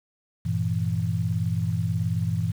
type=chord; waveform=sine; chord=E diminished; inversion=first; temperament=equal; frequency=98 / 116.54 / 164.81 Hz; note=G2 / Bb2 / E3; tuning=0 / 0 / 0 cents; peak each=-27 dBFS; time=0.45-2.52 s; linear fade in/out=10 ms; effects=8-bit